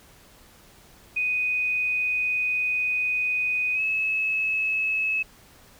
sine tone with pitch glide, 2492 to 2586 Hz, D#7 to E7, +2 to -34 cents, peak -22 dBFS, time 1.16-5.23 s, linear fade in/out 10 ms, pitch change +64 cents, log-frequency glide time 3.74-3.81 s, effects pink hiss -53 dBFS RMS until 5.79 s

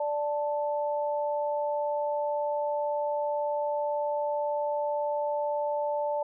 sine tone pair together, 587.3 / 880 Hz, D5 / A5, 0 / 0 cents, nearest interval perfect fifth, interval 700 cents, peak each -28 / -31 dBFS, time 0-6.23 s, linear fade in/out 5 ms, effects none

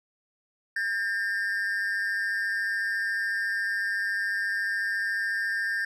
triangle tone pair together, 1607.4 / 1807 Hz, G6 / A6, +43 / +46 cents, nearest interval major second, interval 203 cents, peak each -27 dBFS, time 0.76-5.85 s, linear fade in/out 5 ms, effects none

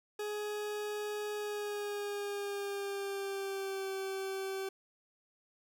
40% pulse tone with pitch glide, 418.4 to 385.9 Hz, G#4 to G4, +13 to -27 cents, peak -35 dBFS, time 0.19-4.69 s, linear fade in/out 5 ms, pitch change -140 cents, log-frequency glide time 1.35-3.91 s, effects none

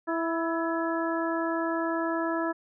harmonic tone with a mistuned harmonic, 329.6 Hz, E4, in tune, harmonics 1 / 2 / 3 / 4 / 5, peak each -29 / -32 / -34 / -35 / -36 dBFS, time 0.07-2.53 s, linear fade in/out 20 ms, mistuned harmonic 5, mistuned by +44 cents, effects none

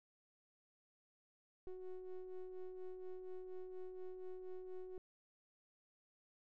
triangle ring-modulated tone, 183.9 Hz, F#3, 10 cents flat, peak -40 dBFS, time 1.67-4.98 s, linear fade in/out 2 ms, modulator 186 Hz, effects none

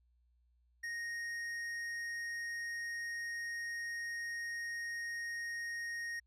sine tone with tanh clipping, 1864.7 Hz, A#6, in tune, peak -40 dBFS, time 0.83-6.2 s, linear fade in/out 10 ms, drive 10 dB, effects added 60 Hz sine -69 dBFS peak until 6.26 s

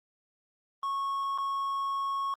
triangle tone with dropouts, 1100 Hz, C#6, 14 cents flat, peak -27 dBFS, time 0.83-2.34 s, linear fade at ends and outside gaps 1 ms, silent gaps 1.377-1.384 s, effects Opus 24 kbps

